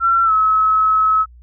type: tone with pitch glide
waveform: sine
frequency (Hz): 1356 to 1288.8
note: E6 to E6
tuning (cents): +49 to -39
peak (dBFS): -11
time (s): 0-1.26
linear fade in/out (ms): 50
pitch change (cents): -88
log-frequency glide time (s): 0.24-0.32
effects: added 60 Hz sine -40 dBFS peak until 1.42 s